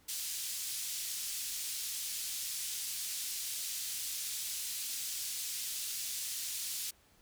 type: band-pass noise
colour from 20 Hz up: white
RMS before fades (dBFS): -39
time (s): 0.08-6.91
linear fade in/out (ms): 10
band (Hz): 3600 to 11000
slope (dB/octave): 12
effects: pink hiss -66 dBFS RMS until 7.21 s